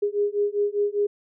sine beating tone pair, 407.9 / 412.9 Hz, G#4 / G#4, -31 / -10 cents, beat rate 5 Hz, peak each -24 / -24 dBFS, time 0.02-1.07 s, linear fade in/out 10 ms, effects none

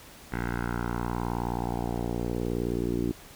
10% pulse tone with low-pass filter sweep, 59.2 Hz, A#1, 27 cents sharp, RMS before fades -30 dBFS, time 0.32-3.12 s, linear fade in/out 5 ms, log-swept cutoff 1800 to 330 Hz, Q 3, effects pink hiss -49 dBFS RMS until 3.35 s

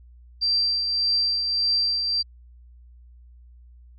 sine tone with tremolo, 4704 Hz, D8, 2 cents sharp, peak -18 dBFS, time 0.41-2.23 s, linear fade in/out 20 ms, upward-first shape triangle, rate 1.7 Hz, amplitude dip 45%, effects added 60 Hz sine -46 dBFS peak until 3.98 s

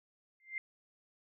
sine tone with exponential growth, 2093 Hz, C7, in tune, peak -32 dBFS, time 0.4-0.58 s, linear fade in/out 1 ms, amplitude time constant 39 ms, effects none

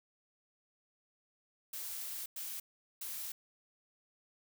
blue noise bursts at uneven times, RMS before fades -42 dBFS, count 3, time 1.73-2.26 / 2.36-2.6 / 3.01-3.32 s, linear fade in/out 5 ms, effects none

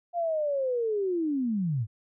sine linear sweep, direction down, 704 to 99.1 Hz, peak -25 dBFS, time 0.13-1.87 s, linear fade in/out 50 ms, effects none

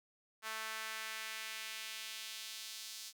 sawtooth tone with high-pass filter sweep, 220 Hz, A3, in tune, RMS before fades -45 dBFS, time 0.42-3.13 s, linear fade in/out 50 ms, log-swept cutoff 1300 to 4700 Hz, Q 1.3, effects none

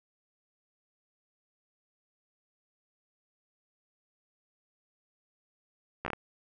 slowing click train, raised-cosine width 0.5 ms, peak -18 dBFS, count 5, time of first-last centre 6.05-6.133 s, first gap 13 ms, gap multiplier 1.32, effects none

